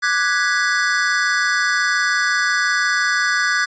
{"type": "chord", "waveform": "square", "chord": "G# half-diminished seventh", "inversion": "second", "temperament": "equal with one note detuned", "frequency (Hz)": [1174.7, 1480, 1661.2, 1966.4], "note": ["D6", "F#6", "G#6", "B6"], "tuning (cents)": [0, 0, 0, -8], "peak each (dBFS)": [-25, -21, -20, -25], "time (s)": [0.02, 3.66], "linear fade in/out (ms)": 20, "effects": ["resampled to 16000 Hz"]}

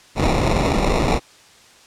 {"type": "noise with sample-and-hold", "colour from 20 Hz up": "pink", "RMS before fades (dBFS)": -18, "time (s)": [0.15, 1.2], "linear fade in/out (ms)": 50, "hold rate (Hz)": 1575, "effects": ["white hiss -48 dBFS RMS until 1.86 s", "low-pass 7000 Hz 12 dB/octave"]}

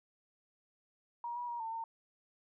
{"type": "tone with pitch steps", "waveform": "sine", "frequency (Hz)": [948, 968, 949, 898, 910], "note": ["A#5", "B5", "A#5", "A5", "A#5"], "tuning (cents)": [29, -35, 31, 35, -42], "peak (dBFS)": -37, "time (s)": [1.24, 1.84], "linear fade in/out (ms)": 2, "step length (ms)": 120, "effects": []}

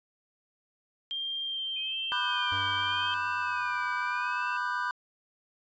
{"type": "tone with pitch glide", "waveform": "sine", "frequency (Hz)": [3188, 3146], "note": ["G7", "G7"], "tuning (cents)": [28, 6], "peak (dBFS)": -31, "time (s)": [1.11, 3.14], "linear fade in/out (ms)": 0, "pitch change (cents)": -22, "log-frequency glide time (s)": [1.45, 1.64]}
{"type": "tone with vibrato", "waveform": "sine", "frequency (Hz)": 2479, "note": "D#7", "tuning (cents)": -7, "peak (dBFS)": -39, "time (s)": [1.76, 4.57], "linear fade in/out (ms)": 5, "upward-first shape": "sine", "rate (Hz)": 0.81, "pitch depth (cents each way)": 130}
{"type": "chord", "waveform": "triangle", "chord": "G major seventh", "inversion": "first", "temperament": "equal with one note detuned", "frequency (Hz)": [987.8, 1198, 1480, 1568], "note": ["B5", "D6", "F#6", "G6"], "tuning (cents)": [0, 34, 0, 0], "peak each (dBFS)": [-31, -34, -33, -33], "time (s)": [2.12, 4.91], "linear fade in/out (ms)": 0}
{"type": "tone with exponential decay", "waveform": "square", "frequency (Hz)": 96.6, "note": "G2", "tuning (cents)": -25, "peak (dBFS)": -38, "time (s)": [2.52, 4.41], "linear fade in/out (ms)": 0, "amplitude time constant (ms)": 410}
{"effects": ["resampled to 16000 Hz"]}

